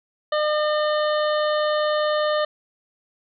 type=harmonic tone; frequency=605 Hz; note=D#5; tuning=49 cents flat; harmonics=1 / 2 / 3 / 5 / 6 / 7; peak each=-20 / -26 / -30 / -34 / -36 / -37 dBFS; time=0.32-2.45 s; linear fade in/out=5 ms; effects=none